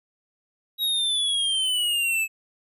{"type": "exponential sweep", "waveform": "square", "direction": "down", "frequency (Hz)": [3835, 2598], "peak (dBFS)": -22, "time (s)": [0.78, 2.28], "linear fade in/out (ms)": 50, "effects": ["resampled to 32000 Hz"]}